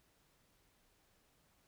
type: silence
effects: pink hiss -73 dBFS RMS until 1.67 s